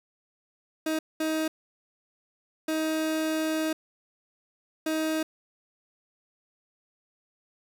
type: tone bursts at uneven times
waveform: 30% pulse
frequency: 315.2 Hz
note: D#4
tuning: 23 cents sharp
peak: -23 dBFS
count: 4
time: 0.86-0.99 / 1.2-1.48 / 2.68-3.73 / 4.86-5.23 s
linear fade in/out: 5 ms
effects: none